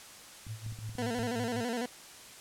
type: tone with tremolo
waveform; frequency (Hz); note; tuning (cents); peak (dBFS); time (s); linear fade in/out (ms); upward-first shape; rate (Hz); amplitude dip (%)
sine; 110; A2; 0; -35; 0.46-1.64; 50; sine; 5.5; 85
type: clicks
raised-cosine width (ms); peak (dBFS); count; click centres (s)
5; -34; 7; 0.468 / 0.664 / 0.723 / 0.789 / 0.893 / 0.953 / 1.192
type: tone with vibrato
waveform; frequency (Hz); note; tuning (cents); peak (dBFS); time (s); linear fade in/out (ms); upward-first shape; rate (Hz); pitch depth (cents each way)
20% pulse; 237.4; A#3; +32; -27; 0.98-1.86; 5; square; 12; 75
effects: white hiss -50 dBFS RMS until 2.4 s + low-pass 10000 Hz 12 dB/octave